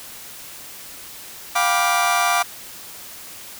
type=chord; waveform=30% pulse; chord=G dominant seventh; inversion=third; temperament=just; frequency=705.6 / 784 / 980 / 1176 Hz; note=F5 / G5 / B5 / D6; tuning=+18 / 0 / -14 / +2 cents; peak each=-18 / -23 / -23 / -18 dBFS; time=1.55-2.43 s; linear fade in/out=10 ms; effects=white hiss -38 dBFS RMS until 3.59 s